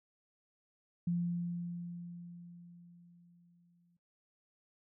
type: tone with exponential decay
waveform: sine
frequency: 173.3 Hz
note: F3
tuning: 13 cents flat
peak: -29 dBFS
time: 1.07-3.97 s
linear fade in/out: 5 ms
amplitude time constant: 630 ms
effects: noise-tail reverb RT60 0.1 s tail -20 dB re dry